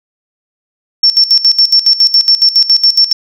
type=tone with tremolo; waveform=sine; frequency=5430 Hz; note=F8; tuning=50 cents flat; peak=-3 dBFS; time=1.03-3.13 s; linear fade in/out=5 ms; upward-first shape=square; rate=7.2 Hz; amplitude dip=80%; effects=none